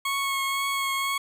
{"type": "tone with vibrato", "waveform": "20% pulse", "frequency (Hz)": 1098, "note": "C#6", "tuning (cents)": -17, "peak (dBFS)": -20, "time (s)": [0.05, 1.18], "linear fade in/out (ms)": 5, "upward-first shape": "triangle", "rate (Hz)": 2, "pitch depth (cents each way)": 17, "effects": []}